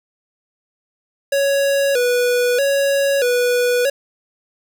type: tone with vibrato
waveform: square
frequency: 522 Hz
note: C5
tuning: 4 cents flat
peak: -15 dBFS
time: 1.32-3.9 s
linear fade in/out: 5 ms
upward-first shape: square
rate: 0.79 Hz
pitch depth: 110 cents each way
effects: 7-bit